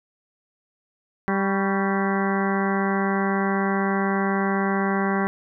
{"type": "harmonic tone with a mistuned harmonic", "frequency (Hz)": 196, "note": "G3", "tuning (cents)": 0, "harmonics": [1, 2, 3, 4, 5, 6, 7, 8, 9, 10], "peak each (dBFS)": [-23, -27, -34, -29, -34, -31, -35, -32, -37, -33], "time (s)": [1.28, 5.27], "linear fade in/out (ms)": 0, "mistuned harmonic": 6, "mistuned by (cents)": -71, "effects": []}